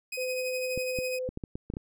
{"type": "tone with tremolo", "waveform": "sawtooth", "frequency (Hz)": 2513, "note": "D#7", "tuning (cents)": 17, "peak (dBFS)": -29, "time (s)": [0.12, 1.19], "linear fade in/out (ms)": 5, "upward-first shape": "sine", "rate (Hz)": 12, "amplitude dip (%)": 50}
{"type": "tone", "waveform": "sine", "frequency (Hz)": 510, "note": "C5", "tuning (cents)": -44, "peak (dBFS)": -30, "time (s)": [0.17, 1.29], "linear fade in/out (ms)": 10}
{"type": "clicks", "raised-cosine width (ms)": 3, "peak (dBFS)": -22, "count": 9, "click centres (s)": [0.776, 0.988, 1.29, 1.374, 1.438, 1.555, 1.701, 1.738, 1.769]}
{"effects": []}